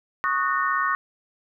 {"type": "chord", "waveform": "sine", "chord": "D# minor seventh", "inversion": "third", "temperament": "equal with one note detuned", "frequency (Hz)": [1108.7, 1244.5, 1480, 1831.6], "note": ["C#6", "D#6", "F#6", "A#6"], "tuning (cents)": [0, 0, 0, -31], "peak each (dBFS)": [-24, -27, -28, -27], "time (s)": [0.24, 0.95], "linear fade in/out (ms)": 0, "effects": []}